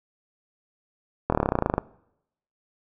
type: slowing click train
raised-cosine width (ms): 1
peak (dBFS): -7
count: 16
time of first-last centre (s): 1.3-1.781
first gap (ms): 24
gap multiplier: 1.04
effects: noise-tail reverb RT60 0.8 s tail -22 dB re dry